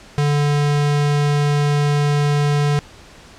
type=tone; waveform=square; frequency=145.8 Hz; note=D3; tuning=12 cents flat; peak=-15 dBFS; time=0.18-2.79 s; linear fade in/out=0 ms; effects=pink hiss -43 dBFS RMS until 3.38 s + low-pass 7000 Hz 12 dB/octave